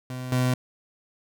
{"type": "tone pair in turn", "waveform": "30% pulse", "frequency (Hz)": [127.2, 126.56], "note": ["C3", "B2"], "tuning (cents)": [-48, 43], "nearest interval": "unison", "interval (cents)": 9, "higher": "first", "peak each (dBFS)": [-29, -18], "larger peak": "second", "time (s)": [[0.1, 0.32], [0.32, 0.54]], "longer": "neither", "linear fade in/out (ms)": 2, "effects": []}